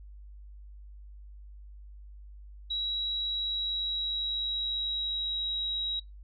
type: tone with pitch glide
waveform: sine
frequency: 3878 to 3842 Hz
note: B7 to B7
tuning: -32 to -48 cents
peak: -29 dBFS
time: 2.7-6 s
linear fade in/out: 10 ms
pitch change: -16 cents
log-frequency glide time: 3.3-5.47 s
effects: noise-tail reverb RT60 0.2 s tail -25 dB re dry + added 50 Hz sine -45 dBFS peak until 6.23 s